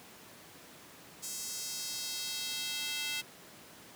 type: tone with high-pass filter sweep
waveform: square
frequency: 293.7 Hz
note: D4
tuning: in tune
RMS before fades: -38 dBFS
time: 1.22-3.22 s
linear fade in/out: 20 ms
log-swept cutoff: 6800 to 2700 Hz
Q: 1.7
effects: pink hiss -53 dBFS RMS until 3.95 s + high-pass 150 Hz 12 dB/octave